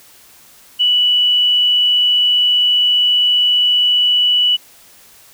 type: tone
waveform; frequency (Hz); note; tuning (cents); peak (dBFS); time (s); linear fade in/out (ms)
sine; 2955; F#7; -3; -10; 0.79-4.57; 20
effects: white hiss -45 dBFS RMS until 5.33 s